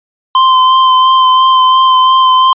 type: tone with vibrato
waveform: square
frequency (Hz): 1037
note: C6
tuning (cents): -16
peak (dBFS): -5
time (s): 0.35-2.53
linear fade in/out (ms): 2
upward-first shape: sine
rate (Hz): 2.9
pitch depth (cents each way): 16
effects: resampled to 8000 Hz